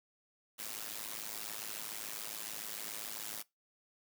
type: noise with amplitude modulation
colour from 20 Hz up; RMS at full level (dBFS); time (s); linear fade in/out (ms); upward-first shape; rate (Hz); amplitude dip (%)
white; -39; 0.58-3.43; 20; sine; 107; 90
effects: noise-tail reverb RT60 0.2 s tail -22 dB re dry + high-pass 150 Hz 12 dB/octave